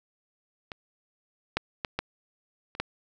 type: clicks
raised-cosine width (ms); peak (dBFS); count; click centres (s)
0.3; -21 / -9 / -13 / -12 / -27 / -11; 6; 0.718 / 1.57 / 1.848 / 1.99 / 2.751 / 2.8
effects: none